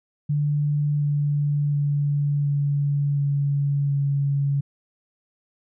sine tone with pitch steps, 146.83 / 145.56 / 144.31 / 143.06 / 141.83 / 140.6 Hz, D3 / D3 / D3 / D3 / C#3 / C#3, 0 / -15 / -30 / -45 / +40 / +25 cents, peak -19 dBFS, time 0.29-4.61 s, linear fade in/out 10 ms, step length 720 ms, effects none

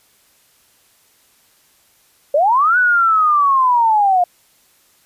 sine linear two-way sweep, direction up then down, 545 to 1500 to 698 Hz, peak -10 dBFS, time 2.34-4.24 s, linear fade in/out 5 ms, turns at 2.78 s, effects white hiss -55 dBFS RMS until 5.05 s + resampled to 32000 Hz

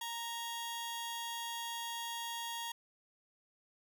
sawtooth tone pair together, 932.3 / 3322 Hz, A#5 / G#7, 0 / 0 cents, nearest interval octave + minor seventh, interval 2200 cents, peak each -37 / -40 dBFS, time 0.01-2.72 s, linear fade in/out 5 ms, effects none

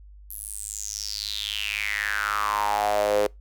sawtooth tone with high-pass filter sweep, 103.83 Hz, G#2, in tune, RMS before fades -27 dBFS, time 0.3-3.27 s, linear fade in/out 5 ms, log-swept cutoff 12000 to 460 Hz, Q 6.9, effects noise-tail reverb RT60 0.2 s tail -25 dB re dry + added 50 Hz sine -44 dBFS peak until 3.4 s

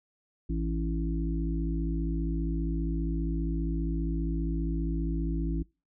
harmonic tone, 55 Hz, A1, in tune, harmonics 1 / 3 / 5 / 6, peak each -29 / -34 / -36 / -37 dBFS, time 0.49-5.63 s, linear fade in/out 10 ms, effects noise-tail reverb RT60 0.3 s tail -25 dB re dry

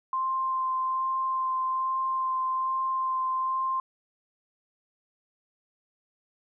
sine tone with vibrato, 1046.5 Hz, C6, in tune, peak -25 dBFS, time 0.13-3.8 s, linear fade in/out 2 ms, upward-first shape sine, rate 1.2 Hz, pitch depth 9 cents each way, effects none

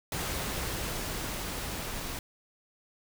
pink noise with level ramp, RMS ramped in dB -33 to -37 dBFS, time 0.12-2.19 s, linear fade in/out 2 ms, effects none

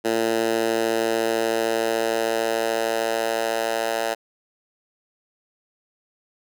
10% pulse tone with high-pass filter sweep, 113.5 Hz, A#2, 46 cents flat, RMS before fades -23 dBFS, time 0.04-4.15 s, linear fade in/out 20 ms, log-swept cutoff 340 to 640 Hz, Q 1.5, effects none

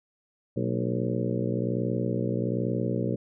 harmonic tone with a mistuned harmonic, 61.2 Hz, B1, 15 cents flat, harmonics 2 / 3 / 4 / 5 / 6 / 7 / 8 / 9, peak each -30 / -32 / -33 / -34 / -35 / -35 / -36 / -37 dBFS, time 0.56-3.16 s, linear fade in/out 10 ms, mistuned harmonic 4, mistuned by -97 cents, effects none

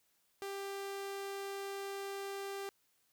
sawtooth tone, 395 Hz, G4, 13 cents sharp, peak -36 dBFS, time 0.42-2.69 s, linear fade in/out 0 ms, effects white hiss -75 dBFS RMS until 3.12 s

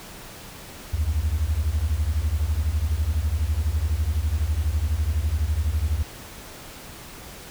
sine beating tone pair, 70.6 / 82.6 Hz, C#2 / E2, +32 / +4 cents, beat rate 12 Hz, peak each -22 dBFS, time 0.93-6.03 s, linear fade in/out 10 ms, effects tanh soft clip ceiling -16 dBFS + pink hiss -41 dBFS RMS until 7.5 s

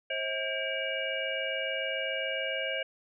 sine tone cluster, 534 / 641 / 1600 / 2306 / 2860 Hz, C5 / E5 / G6 / D7 / F7, +35 / -49 / +35 / -32 / +41 cents, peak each -36 / -37 / -37 / -36 / -36 dBFS, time 0.1-2.83 s, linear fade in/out 5 ms, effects none

